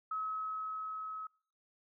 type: tone with level ramp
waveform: sine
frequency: 1283 Hz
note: E6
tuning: 47 cents flat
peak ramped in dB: -34 to -40 dBFS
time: 0.11-1.27 s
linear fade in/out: 5 ms
effects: noise-tail reverb RT60 0.6 s tail -25 dB re dry